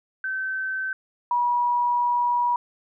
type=tone pair in turn; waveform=sine; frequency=1539 / 966.8 Hz; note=G6 / B5; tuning=-32 / -37 cents; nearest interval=minor sixth; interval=805 cents; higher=first; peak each=-25 / -19 dBFS; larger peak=second; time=0.24-0.93 / 1.31-2.56 s; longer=second; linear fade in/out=2 ms; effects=none